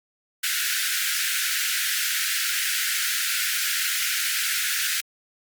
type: high-pass noise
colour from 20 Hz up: pink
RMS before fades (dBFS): -25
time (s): 0.43-5.01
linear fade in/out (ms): 10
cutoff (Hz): 1400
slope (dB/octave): 96
effects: Opus 48 kbps